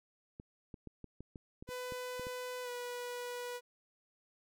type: clicks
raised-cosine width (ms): 3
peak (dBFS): -34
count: 11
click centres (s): 0.399 / 0.742 / 0.873 / 1.043 / 1.206 / 1.358 / 1.625 / 1.69 / 1.922 / 2.196 / 2.269
type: tone with pitch glide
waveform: sawtooth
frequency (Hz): 500 to 488.9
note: B4 to B4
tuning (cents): +21 to -18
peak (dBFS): -36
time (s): 1.67-3.61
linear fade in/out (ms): 50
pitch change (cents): -39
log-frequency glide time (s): 2.63-2.69
effects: none